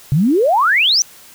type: exponential sweep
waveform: sine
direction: up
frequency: 130 to 6150 Hz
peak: -10 dBFS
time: 0.12-1.02 s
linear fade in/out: 0 ms
effects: white hiss -42 dBFS RMS until 1.34 s